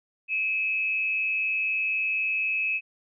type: tone pair together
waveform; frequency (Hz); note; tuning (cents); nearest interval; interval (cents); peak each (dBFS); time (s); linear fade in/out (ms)
sine; 2384 / 2580; D7 / E7; +25 / -38; minor second; 137; -35 / -24; 0.28-2.81; 50
effects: none